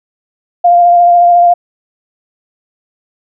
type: tone with vibrato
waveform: sine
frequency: 698.5 Hz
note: F5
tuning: in tune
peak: -3 dBFS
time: 0.64-1.54 s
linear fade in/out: 10 ms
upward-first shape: sine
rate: 14 Hz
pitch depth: 18 cents each way
effects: none